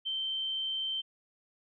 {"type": "tone", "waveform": "sine", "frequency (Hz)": 3114, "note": "G7", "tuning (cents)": -12, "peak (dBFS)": -31, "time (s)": [0.05, 1.02], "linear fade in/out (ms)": 20, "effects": []}